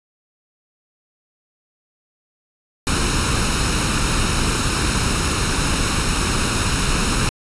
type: noise with comb filter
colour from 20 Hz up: pink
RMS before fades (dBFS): -19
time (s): 2.87-7.29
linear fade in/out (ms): 0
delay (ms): 0.75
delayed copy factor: +0.55
effects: resampled to 24000 Hz